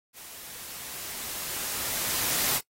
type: noise with level ramp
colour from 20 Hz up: white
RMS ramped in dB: -45 to -25 dBFS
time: 0.13-2.61 s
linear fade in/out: 50 ms
effects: noise-tail reverb RT60 0.1 s tail -21 dB re dry + AAC 48 kbps